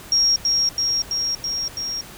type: tone with echo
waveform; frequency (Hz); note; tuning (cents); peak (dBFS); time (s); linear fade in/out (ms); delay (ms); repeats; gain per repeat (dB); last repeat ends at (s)
sine; 5588; F8; 0; -14; 0.12-0.36; 2; 330; 5; -2; 2.01
effects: pink hiss -40 dBFS RMS until 2.17 s